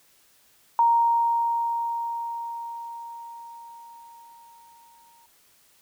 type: tone with exponential decay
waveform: sine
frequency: 932.3 Hz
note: A#5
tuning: in tune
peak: -15 dBFS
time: 0.79-5.26 s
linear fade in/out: 1 ms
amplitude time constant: 970 ms
effects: white hiss -60 dBFS RMS until 5.81 s